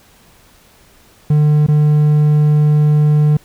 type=tone with dropouts; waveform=triangle; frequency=150 Hz; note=D3; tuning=37 cents sharp; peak=-6 dBFS; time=1.3-3.37 s; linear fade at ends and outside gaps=5 ms; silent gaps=1.666-1.684 s; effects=pink hiss -48 dBFS RMS until 3.44 s